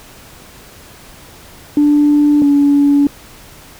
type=tone pair in turn; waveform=sine; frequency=293.7 / 285.2 Hz; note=D4 / C#4; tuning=0 / +49 cents; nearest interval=minor second; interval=51 cents; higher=first; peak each=-6 dBFS; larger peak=neither; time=1.77-2.42 / 2.42-3.07 s; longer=neither; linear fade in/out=2 ms; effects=tanh soft clip ceiling -3 dBFS + pink hiss -39 dBFS RMS until 3.79 s